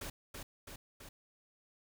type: noise with echo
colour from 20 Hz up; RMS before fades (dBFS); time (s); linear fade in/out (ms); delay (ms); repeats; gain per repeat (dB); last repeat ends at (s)
pink; -43; 0.01-0.1; 5; 330; 3; -3; 1.09
effects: none